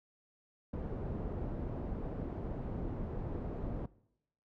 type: low-pass noise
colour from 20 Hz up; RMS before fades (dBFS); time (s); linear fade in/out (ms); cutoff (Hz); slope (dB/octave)
pink; -39; 0.73-3.86; 5; 520; 12
effects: noise-tail reverb RT60 0.8 s tail -21 dB re dry